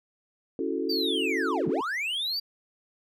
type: chord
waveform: sine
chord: F# minor seventh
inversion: second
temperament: equal with one note detuned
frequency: 277.2 / 329.6 / 372.1 / 440 Hz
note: C#4 / E4 / F#4 / A4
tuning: 0 / 0 / +10 / 0 cents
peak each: -32 dBFS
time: 0.59-1.81 s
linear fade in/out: 2 ms
type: linear two-way sweep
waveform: triangle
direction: down then up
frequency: 4760 to 130.81 to 4760 Hz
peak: -26 dBFS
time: 0.89-2.4 s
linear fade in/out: 10 ms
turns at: 1.68 s
effects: none